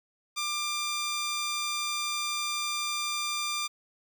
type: tone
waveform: 10% pulse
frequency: 1192 Hz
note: D6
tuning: 25 cents sharp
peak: -21 dBFS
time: 0.36-3.68 s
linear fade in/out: 20 ms
effects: none